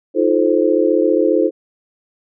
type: chord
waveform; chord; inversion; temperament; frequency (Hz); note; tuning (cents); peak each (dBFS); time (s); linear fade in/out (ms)
sine; F dominant seventh; third; just; 314.3 / 349.2 / 436.5 / 523.8; Eb4 / F4 / A4 / C5; +18 / 0 / -14 / +2; -17; 0.14-1.51; 50
effects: none